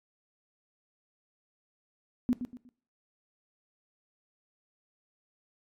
sine tone with echo, 246.9 Hz, B3, in tune, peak -22 dBFS, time 2.29-2.33 s, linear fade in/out 0 ms, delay 120 ms, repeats 3, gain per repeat -10 dB, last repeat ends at 2.69 s, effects noise-tail reverb RT60 0.5 s tail -18 dB re dry + MP3 64 kbps

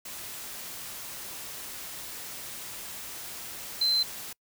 sine tone in noise, 4086 Hz, C8, 42 cents flat, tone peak -22 dBFS, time 3.81-4.03 s, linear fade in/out 5 ms, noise white, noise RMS -40 dBFS, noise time 0.05-4.33 s, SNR +15 dB, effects noise-tail reverb RT60 0.1 s tail -26 dB re dry

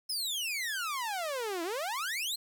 sawtooth exponential two-way sweep, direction down then up, 5300 to 323.2 to 4289 Hz, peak -29 dBFS, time 0.09-2.36 s, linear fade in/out 10 ms, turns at 1.63 s, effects 10-bit

